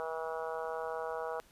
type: harmonic tone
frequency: 161.4 Hz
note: E3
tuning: 36 cents flat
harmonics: 3 / 4 / 5 / 6 / 7 / 8 / 9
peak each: -39 / -41 / -43 / -45 / -46 / -47 / -48 dBFS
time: 0-1.4 s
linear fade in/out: 0 ms
effects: pink hiss -63 dBFS RMS until 1.51 s + resampled to 32000 Hz